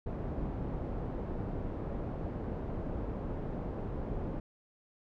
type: low-pass noise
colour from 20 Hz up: pink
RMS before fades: -37 dBFS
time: 0.06-4.4 s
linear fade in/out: 5 ms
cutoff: 590 Hz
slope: 12 dB/octave
effects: none